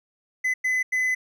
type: tone bursts at uneven times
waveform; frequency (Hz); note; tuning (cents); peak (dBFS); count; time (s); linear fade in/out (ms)
triangle; 2018; B6; +37; -19; 3; 0.44-0.54 / 0.64-0.83 / 0.92-1.15; 10
effects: none